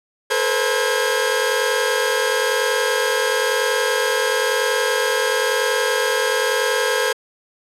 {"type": "tone cluster", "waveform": "sawtooth", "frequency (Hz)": [435, 485, 526, 1625], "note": ["A4", "B4", "C5", "G#6"], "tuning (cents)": [-20, -31, 9, -38], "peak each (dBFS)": -19, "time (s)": [0.3, 7.13], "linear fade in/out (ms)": 10, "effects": ["low-pass 12000 Hz 12 dB/octave"]}